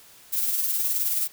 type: noise with tremolo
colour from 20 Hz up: violet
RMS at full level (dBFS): -23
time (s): 0.32-1.28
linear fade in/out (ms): 20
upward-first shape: triangle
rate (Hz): 19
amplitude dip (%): 45
effects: white hiss -51 dBFS RMS until 1.32 s